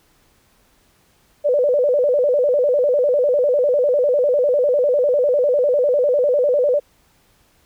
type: tone with vibrato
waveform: sine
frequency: 540 Hz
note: C#5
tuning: 45 cents flat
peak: -13 dBFS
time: 1.44-6.8 s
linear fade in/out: 20 ms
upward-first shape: square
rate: 10 Hz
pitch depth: 140 cents each way
effects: pink hiss -58 dBFS RMS until 7.65 s